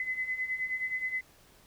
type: beating tone pair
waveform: sine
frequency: 2021 / 2030.5 Hz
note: B6 / B6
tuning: +39 / +48 cents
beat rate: 9.5 Hz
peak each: -37 / -32 dBFS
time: 0-1.21 s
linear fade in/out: 2 ms
effects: pink hiss -60 dBFS RMS until 1.66 s